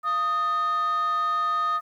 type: tone with frequency modulation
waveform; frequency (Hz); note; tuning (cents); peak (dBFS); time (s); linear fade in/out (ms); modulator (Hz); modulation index
sine; 1244.5; D#6; 0; -19; 0.03-1.81; 50; 554; 0.29
effects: tanh soft clip ceiling -21 dBFS + 10-bit